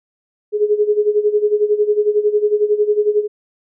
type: tone with tremolo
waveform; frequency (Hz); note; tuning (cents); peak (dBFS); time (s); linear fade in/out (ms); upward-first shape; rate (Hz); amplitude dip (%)
sine; 418.9; G#4; +15; -9; 0.52-3.28; 50; sine; 11; 80
effects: none